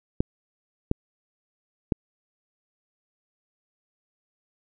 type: clicks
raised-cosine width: 3 ms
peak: -8 dBFS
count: 3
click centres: 0.205 / 0.914 / 1.922 s
effects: none